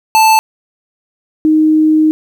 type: tone pair in turn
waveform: square / sine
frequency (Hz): 880 / 311.1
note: A5 / D#4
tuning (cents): 0 / 0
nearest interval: octave + tritone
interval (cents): 1800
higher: first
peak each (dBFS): -6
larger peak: neither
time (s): 0.15-0.39 / 1.45-2.11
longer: second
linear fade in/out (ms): 0
effects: 8-bit